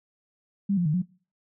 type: tone with pitch steps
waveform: sine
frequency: 198.8 / 175.5 / 151.4 / 181 Hz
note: G3 / F3 / D#3 / F#3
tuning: +25 / +9 / -47 / -38 cents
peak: -21 dBFS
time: 0.69-1.022 s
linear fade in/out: 10 ms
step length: 83 ms
effects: noise-tail reverb RT60 0.4 s tail -23 dB re dry